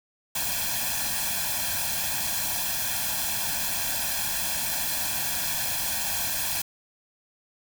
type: noise with comb filter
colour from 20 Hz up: white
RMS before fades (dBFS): -28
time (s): 0.35-6.62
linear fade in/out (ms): 5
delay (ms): 1.2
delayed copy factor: +0.85
effects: none